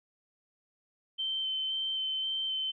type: tone with vibrato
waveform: sine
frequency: 3094 Hz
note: G7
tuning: 23 cents flat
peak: -30 dBFS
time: 1.18-2.72 s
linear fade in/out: 20 ms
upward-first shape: square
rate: 1.9 Hz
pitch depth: 10 cents each way
effects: none